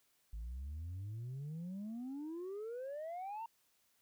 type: exponential sweep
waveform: sine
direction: up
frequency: 51.91 to 932.3 Hz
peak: -39 dBFS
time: 0.33-3.46 s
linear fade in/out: 5 ms
effects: tanh soft clip ceiling -40 dBFS + white hiss -75 dBFS RMS until 4.01 s